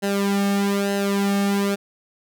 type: tone with flanger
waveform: sawtooth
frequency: 199.6 Hz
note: G3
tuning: 32 cents sharp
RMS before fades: -21 dBFS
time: 0.02-1.76 s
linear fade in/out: 20 ms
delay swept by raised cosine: 0.86 to 2.06 ms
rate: 1.1 Hz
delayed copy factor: -0.8
effects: none